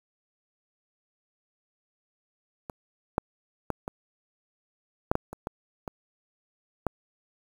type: clicks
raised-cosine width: 1 ms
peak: -22 / -9 / -13 / -19 / -7 / -10 / -24 / -17 / -20 / -11 dBFS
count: 10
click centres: 2.698 / 3.181 / 3.703 / 3.879 / 5.115 / 5.154 / 5.33 / 5.471 / 5.878 / 6.867 s
effects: 7-bit